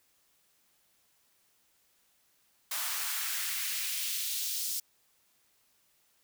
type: noise with high-pass filter sweep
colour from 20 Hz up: white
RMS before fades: -34 dBFS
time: 2.71-4.8 s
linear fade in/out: 5 ms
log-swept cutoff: 930 to 5000 Hz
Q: 1.3
effects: white hiss -70 dBFS RMS until 6.23 s